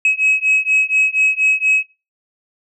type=beating tone pair; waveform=sine; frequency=2555 / 2559.2 Hz; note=D#7 / D#7; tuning=+45 / +48 cents; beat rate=4.2 Hz; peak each=-14 dBFS; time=0.05-1.83 s; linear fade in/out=2 ms; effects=noise-tail reverb RT60 0.3 s tail -21 dB re dry + tanh soft clip ceiling -8 dBFS